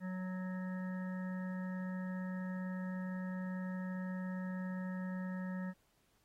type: harmonic tone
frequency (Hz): 185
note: F#3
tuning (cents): 0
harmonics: 1 / 3 / 5 / 7 / 9 / 10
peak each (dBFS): -38 / -51 / -55 / -57 / -55 / -54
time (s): 0-5.74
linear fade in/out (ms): 50
effects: pink hiss -75 dBFS RMS until 6.24 s + AAC 48 kbps